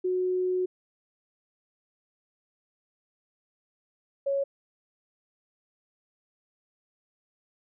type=tone pair in turn; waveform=sine; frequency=366.8 / 554.2 Hz; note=F#4 / C#5; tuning=-15 / -1 cents; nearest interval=perfect fifth; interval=714 cents; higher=second; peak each=-24 dBFS; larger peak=neither; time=0.04-0.66 / 4.26-4.44 s; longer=first; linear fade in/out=10 ms; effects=none